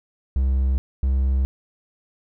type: tone pair in turn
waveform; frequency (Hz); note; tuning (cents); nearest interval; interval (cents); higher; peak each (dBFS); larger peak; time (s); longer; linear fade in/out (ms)
triangle; 65.9 / 66.18; C2 / C2; +13 / +20; unison; 7; second; -15; neither; 0.36-0.78 / 1.03-1.45; neither; 0
effects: none